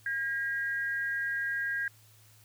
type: tone pair together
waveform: sine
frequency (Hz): 1620.8 / 1912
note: G#6 / A#6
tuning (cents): -43 / +43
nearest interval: minor third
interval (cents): 286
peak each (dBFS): -30 / -37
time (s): 0.06-1.88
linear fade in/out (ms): 2
effects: added 108 Hz sine -59 dBFS peak until 2.44 s + white hiss -61 dBFS RMS until 2.44 s